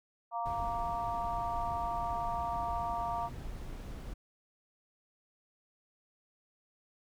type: harmonic tone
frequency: 233.1 Hz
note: A#3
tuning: in tune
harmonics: 3 / 4 / 5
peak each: -36 / -36 / -40 dBFS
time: 0.31-3.3 s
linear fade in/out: 50 ms
type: noise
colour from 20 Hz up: brown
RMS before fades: -42 dBFS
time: 0.45-4.14 s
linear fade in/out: 10 ms
effects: none